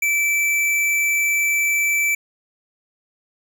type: tone with tanh clipping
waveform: sine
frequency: 2322 Hz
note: D7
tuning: 20 cents flat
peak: -18 dBFS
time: 0.02-2.15 s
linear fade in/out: 5 ms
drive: 18 dB
effects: none